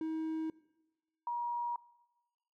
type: tone pair in turn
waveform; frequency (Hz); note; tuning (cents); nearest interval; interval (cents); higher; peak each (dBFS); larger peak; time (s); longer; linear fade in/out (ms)
triangle / sine; 318.4 / 954.1; D#4 / A#5; +40 / +40; octave + perfect fifth; 1900; second; -32 / -33; first; 0.01-0.5 / 1.27-1.76; neither; 2
effects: noise-tail reverb RT60 1.0 s tail -20 dB re dry